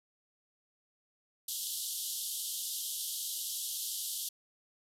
white band-pass noise, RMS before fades -38 dBFS, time 1.48-4.29 s, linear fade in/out 5 ms, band 3000 to 14000 Hz, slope 96 dB/octave, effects none

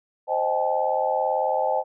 sine chord, A half-diminished seventh, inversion first, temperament equal with one note detuned, 523.3 / 622.3 / 784 / 862.4 Hz, C5 / Eb5 / G5 / A5, 0 / 0 / 0 / -35 cents, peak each -26 dBFS, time 0.27-1.84 s, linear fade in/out 50 ms, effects none

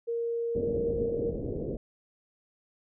sine tone, 466.2 Hz, A#4, in tune, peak -28 dBFS, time 0.07-1.32 s, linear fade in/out 20 ms
white low-pass noise, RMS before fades -34 dBFS, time 0.55-1.77 s, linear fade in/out 2 ms, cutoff 520 Hz, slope 48 dB/octave
effects none

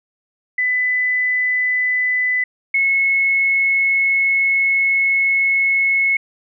sine tone pair in turn, 2000 / 2187 Hz, B6 / C#7, +21 / -24 cents, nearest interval major second, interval 155 cents, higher second, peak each -15 / -13 dBFS, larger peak second, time 0.58-2.44 / 2.74-6.17 s, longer second, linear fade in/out 5 ms, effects none

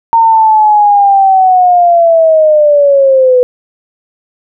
sine linear sweep, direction down, 920 to 493.9 Hz, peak -3 dBFS, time 0.13-3.43 s, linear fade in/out 0 ms, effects none

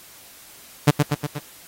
sawtooth tone with echo, 146.7 Hz, D3, 2 cents flat, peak -6 dBFS, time 0.87-0.91 s, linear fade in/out 10 ms, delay 120 ms, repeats 4, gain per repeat -4 dB, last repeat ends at 1.39 s, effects white hiss -46 dBFS RMS until 1.67 s + AAC 48 kbps

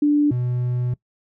sine / triangle tone pair in turn, 293.7 / 123.49 Hz, D4 / B2, 0 / 0 cents, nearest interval octave + minor third, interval 1500 cents, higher first, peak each -13 / -18 dBFS, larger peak first, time 0.02-0.31 / 0.31-0.94 s, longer second, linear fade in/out 5 ms, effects noise-tail reverb RT60 0.1 s tail -21 dB re dry

